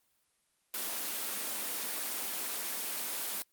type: high-pass noise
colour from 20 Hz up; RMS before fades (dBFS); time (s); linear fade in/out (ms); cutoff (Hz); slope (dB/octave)
white; -36; 0.74-3.42; 0; 200; 48
effects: white hiss -74 dBFS RMS until 3.52 s + Opus 24 kbps